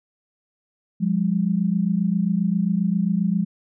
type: tone pair together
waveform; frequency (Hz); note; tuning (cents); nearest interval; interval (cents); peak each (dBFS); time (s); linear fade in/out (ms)
sine; 176.7 / 204.2; F3 / G#3; +21 / -29; minor third; 250; -21; 1-3.45; 20
effects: none